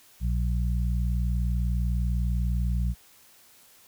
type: harmonic tone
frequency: 60 Hz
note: B1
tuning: 49 cents flat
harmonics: 1 / 2 / 3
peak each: -24 / -30 / -34 dBFS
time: 0.2-2.95 s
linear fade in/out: 50 ms
effects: white hiss -56 dBFS RMS until 3.87 s